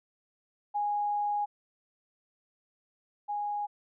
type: tone pair in turn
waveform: sine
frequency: 826 / 826 Hz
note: G#5 / G#5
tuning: -10 / -10 cents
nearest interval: unison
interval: 0 cents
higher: neither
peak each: -27 / -30 dBFS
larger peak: first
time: 0.74-1.46 / 3.28-3.67 s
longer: first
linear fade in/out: 20 ms
effects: none